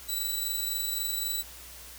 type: tone with amplitude modulation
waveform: 10% pulse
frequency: 3951 Hz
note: B7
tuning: in tune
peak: -20 dBFS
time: 0.08-1.43 s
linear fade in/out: 20 ms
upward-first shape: sine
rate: 23.8 Hz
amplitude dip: 35%
effects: added 60 Hz sine -52 dBFS peak until 1.98 s + white hiss -47 dBFS RMS until 1.98 s